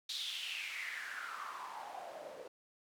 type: noise with band-pass filter sweep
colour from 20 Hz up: white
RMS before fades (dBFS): -44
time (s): 0.09-2.48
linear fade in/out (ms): 5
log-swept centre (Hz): 4000 to 480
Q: 5.7
effects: none

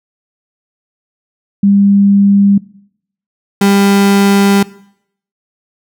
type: tone pair in turn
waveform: sine / 35% pulse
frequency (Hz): 199.9 / 199.08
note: G3 / G3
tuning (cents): +34 / +27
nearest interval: unison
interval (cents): 7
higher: first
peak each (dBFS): -5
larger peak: neither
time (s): 1.63-2.58 / 3.61-4.63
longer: second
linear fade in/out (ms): 5
effects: noise-tail reverb RT60 0.7 s tail -20 dB re dry

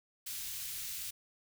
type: band-stop noise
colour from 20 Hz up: white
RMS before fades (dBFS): -41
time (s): 0.26-1.11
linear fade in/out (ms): 10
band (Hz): 100 to 2400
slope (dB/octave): 12
effects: none

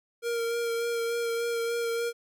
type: tone with vibrato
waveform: square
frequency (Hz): 466.2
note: A#4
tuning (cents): 0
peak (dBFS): -28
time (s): 0.22-2.13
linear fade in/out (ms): 50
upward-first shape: sine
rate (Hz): 3.4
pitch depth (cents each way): 17
effects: none

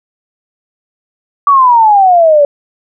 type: exponential sweep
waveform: sine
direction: down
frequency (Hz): 1158 to 565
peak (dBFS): -3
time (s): 1.47-2.45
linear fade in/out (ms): 2
effects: none

